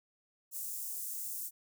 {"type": "high-pass noise", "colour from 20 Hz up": "white", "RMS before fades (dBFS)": -40, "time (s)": [0.51, 1.51], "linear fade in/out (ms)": 50, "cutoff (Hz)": 7100, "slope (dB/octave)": 24, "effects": []}